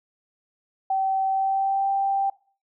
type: tone with pitch glide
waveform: sine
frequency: 770 to 785.7 Hz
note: G5 to G5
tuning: -31 to +4 cents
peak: -20 dBFS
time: 0.9-2.3 s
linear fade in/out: 5 ms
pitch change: +35 cents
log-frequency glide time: 1.27-1.9 s
effects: noise-tail reverb RT60 0.4 s tail -21 dB re dry